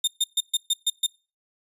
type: tone bursts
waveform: sawtooth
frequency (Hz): 3642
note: A#7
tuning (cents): -41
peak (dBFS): -16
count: 7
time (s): 0.04-1.065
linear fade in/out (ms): 5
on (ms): 35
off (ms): 130
effects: noise-tail reverb RT60 0.3 s tail -22 dB re dry + resampled to 32000 Hz